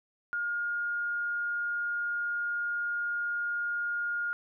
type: tone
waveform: sine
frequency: 1421 Hz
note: F6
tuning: 30 cents sharp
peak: -29 dBFS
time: 0.33-4.33 s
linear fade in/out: 0 ms
effects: none